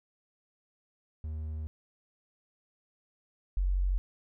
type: tone pair in turn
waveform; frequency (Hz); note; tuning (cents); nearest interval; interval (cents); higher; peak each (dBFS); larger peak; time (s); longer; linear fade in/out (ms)
triangle / sine; 77.78 / 46.25; D#2 / F#1; 0 / 0; major sixth; 900; first; -32 / -25; second; 1.24-1.67 / 3.57-3.98; first; 0
effects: none